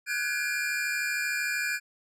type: tone cluster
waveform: square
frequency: 1457 / 1530 / 1677 / 2392 Hz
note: F#6 / G6 / G#6 / D7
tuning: -27 / -42 / +16 / +31 cents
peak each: -38 / -35 / -33 / -32 dBFS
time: 0.06-1.8 s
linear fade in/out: 50 ms
effects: low-pass 12000 Hz 12 dB/octave